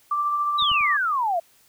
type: tone with tremolo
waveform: sine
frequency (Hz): 1174.7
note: D6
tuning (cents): 0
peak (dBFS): -19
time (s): 0.11-0.97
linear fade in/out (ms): 5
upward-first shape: triangle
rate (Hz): 14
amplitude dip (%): 35
type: exponential sweep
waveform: sine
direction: down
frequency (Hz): 3951 to 649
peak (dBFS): -20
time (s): 0.58-1.4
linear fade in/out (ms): 10
type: clicks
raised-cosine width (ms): 5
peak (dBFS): -32 / -27 / -35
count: 3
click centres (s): 0.624 / 0.716 / 0.809
effects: white hiss -58 dBFS RMS until 1.68 s